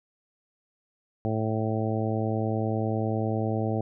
harmonic tone, 110 Hz, A2, in tune, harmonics 1 / 2 / 3 / 4 / 5 / 6 / 7, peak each -28 / -31 / -33 / -34 / -35 / -36 / -36 dBFS, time 1.25-3.81 s, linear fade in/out 0 ms, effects none

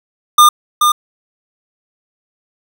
square tone with echo, 1207 Hz, D6, 47 cents sharp, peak -4 dBFS, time 0.38-0.49 s, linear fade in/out 5 ms, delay 430 ms, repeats 1, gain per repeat -5 dB, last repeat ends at 0.92 s, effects none

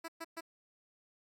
10% pulse tone bursts, 329.6 Hz, E4, in tune, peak -32 dBFS, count 3, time 0.04-0.409 s, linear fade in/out 10 ms, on 43 ms, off 120 ms, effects AAC 64 kbps

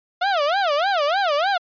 30% pulse tone with vibrato, 680 Hz, F5, 46 cents flat, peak -15 dBFS, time 0.21-1.58 s, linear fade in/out 10 ms, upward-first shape sine, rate 3.3 Hz, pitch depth 300 cents each way, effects resampled to 11025 Hz

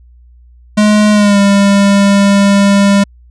square tone with pitch glide, 210.7 to 199.68 Hz, G#3 to G3, +25 to +32 cents, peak -6 dBFS, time 0.77-3.04 s, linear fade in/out 10 ms, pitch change -93 cents, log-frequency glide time 1.12-1.39 s, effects added 60 Hz sine -38 dBFS peak until 3.3 s + resampled to 22050 Hz

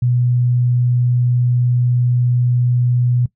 sine tone, 122.9 Hz, B2, 8 cents flat, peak -12 dBFS, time 0.02-3.26 s, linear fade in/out 5 ms, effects noise-tail reverb RT60 0.1 s tail -19 dB re dry

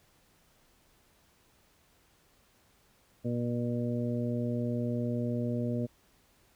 harmonic tone, 120 Hz, B2, 49 cents flat, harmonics 1 / 2 / 3 / 4 / 5, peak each -33 / -32 / -41 / -39 / -40 dBFS, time 3.24-5.87 s, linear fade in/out 20 ms, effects pink hiss -66 dBFS RMS until 6.55 s

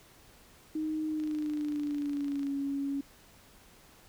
sine tone with pitch glide, 311.1 to 278.8 Hz, D#4 to C#4, 0 to +10 cents, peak -30 dBFS, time 0.75-3.01 s, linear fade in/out 5 ms, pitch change -190 cents, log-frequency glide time 1.06-2.5 s
click train, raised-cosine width 0.2 ms, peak -33 dBFS, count 35, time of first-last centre 1.2-2.469 s, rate 26.8 Hz
effects pink hiss -58 dBFS RMS until 4.08 s

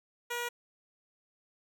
10% pulse tone, 479.5 Hz, A#4, 49 cents sharp, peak -25 dBFS, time 0.3-0.49 s, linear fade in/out 10 ms, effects none

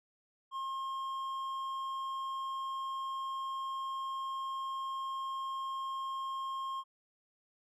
sine tone with hard clipping, 1070 Hz, C6, 38 cents sharp, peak -37 dBFS, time 0.51-6.84 s, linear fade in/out 50 ms, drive 5 dB, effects none

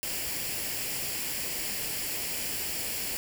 white noise with comb filter, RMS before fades -33 dBFS, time 0.03-3.17 s, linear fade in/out 0 ms, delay 0.4 ms, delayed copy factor +0.55, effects none

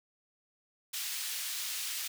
pink high-pass noise, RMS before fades -37 dBFS, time 0.93-2.08 s, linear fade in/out 10 ms, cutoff 2900 Hz, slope 12 dB/octave, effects none

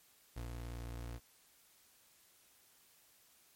30% pulse tone with ADSR envelope, 58.8 Hz, A#1, 16 cents sharp, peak -38 dBFS, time 0.36-1.2 s, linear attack 8 ms, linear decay 120 ms, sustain -2 dB, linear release 44 ms, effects white hiss -67 dBFS RMS until 3.55 s + MP3 64 kbps

